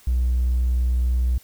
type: tone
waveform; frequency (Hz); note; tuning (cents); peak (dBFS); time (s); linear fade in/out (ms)
triangle; 61.74; B1; 0; -14; 0.07-1.38; 5
effects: tanh soft clip ceiling -14 dBFS + white hiss -52 dBFS RMS until 1.43 s